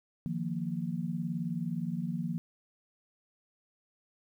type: chord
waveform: sine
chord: Eb suspended second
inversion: none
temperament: equal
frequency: 155.56 / 174.61 / 233.1 Hz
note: Eb3 / F3 / Bb3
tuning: 0 / 0 / 0 cents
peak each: -37 / -34 / -37 dBFS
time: 0.26-2.38 s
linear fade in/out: 0 ms
effects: 11-bit